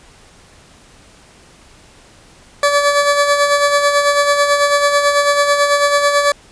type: tone with tremolo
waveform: 20% pulse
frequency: 575 Hz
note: D5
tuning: 37 cents flat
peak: -4 dBFS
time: 2.63-6.32 s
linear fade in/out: 2 ms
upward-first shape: sine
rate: 9.1 Hz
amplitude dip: 50%
effects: pink hiss -45 dBFS RMS until 6.51 s + resampled to 22050 Hz